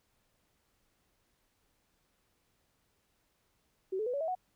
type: tone with pitch steps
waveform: sine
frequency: 379.1 / 433 / 494.5 / 564.7 / 645 / 736.6 Hz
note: F#4 / A4 / B4 / C#5 / E5 / F#5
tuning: +42 / -28 / +2 / +32 / -38 / -8 cents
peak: -31 dBFS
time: 3.92-4.352 s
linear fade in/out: 10 ms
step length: 72 ms
effects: pink hiss -75 dBFS RMS until 4.55 s